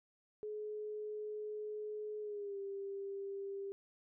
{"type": "tone with pitch glide", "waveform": "sine", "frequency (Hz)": [423.8, 395.4], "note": ["G#4", "G4"], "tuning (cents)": [35, 15], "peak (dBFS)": -40, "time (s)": [0.43, 3.72], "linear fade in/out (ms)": 0, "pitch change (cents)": -120, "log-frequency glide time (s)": [2.21, 2.58], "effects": []}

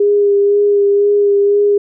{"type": "tone with vibrato", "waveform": "sine", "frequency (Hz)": 406.2, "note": "G#4", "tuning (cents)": -38, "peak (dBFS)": -8, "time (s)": [0, 1.78], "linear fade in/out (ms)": 5, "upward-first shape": "sine", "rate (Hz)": 2, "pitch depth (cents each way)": 18, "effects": []}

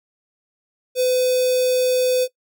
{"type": "tone with notch filter", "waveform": "square", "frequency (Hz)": 505, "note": "B4", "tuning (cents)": 39, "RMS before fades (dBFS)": -18, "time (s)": [0.95, 2.28], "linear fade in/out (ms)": 50, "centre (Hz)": 1600, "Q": 0.78, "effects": ["noise-tail reverb RT60 0.1 s tail -20 dB re dry"]}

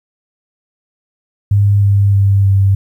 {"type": "tone with pitch steps", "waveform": "sine", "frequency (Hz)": [101.3, 100.14, 98.99, 97.85], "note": ["G#2", "G2", "G2", "G2"], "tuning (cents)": [-43, 37, 17, -3], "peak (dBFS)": -7, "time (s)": [1.51, 2.75], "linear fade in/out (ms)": 5, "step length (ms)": 310, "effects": ["8-bit"]}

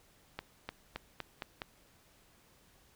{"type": "accelerating click train", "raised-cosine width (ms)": 0.3, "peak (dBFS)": -22, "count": 6, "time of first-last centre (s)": [0.39, 1.619], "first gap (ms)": 300, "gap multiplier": 0.9, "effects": ["pink hiss -65 dBFS RMS until 2.95 s"]}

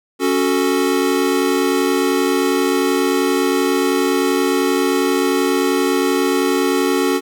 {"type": "chord", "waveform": "square", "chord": "F# minor", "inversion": "second", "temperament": "equal", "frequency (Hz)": [277.2, 370, 440], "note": ["C#4", "F#4", "A4"], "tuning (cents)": [0, 0, 0], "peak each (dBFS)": [-19, -19, -21], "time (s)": [0.19, 7.21], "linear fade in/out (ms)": 50, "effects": []}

